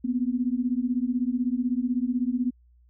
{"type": "beating tone pair", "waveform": "sine", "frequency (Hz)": [240.2, 256.2], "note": ["B3", "C4"], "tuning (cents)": [-48, -36], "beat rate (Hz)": 16, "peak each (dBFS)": -26, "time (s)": [0.04, 2.51], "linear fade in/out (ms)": 10, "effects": ["added 60 Hz sine -55 dBFS peak until 2.89 s"]}